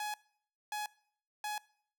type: tone bursts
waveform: sawtooth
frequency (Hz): 841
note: G#5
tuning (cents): +22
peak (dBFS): -32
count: 3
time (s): 0-1.58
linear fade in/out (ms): 2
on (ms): 140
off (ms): 580
effects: noise-tail reverb RT60 0.6 s tail -22 dB re dry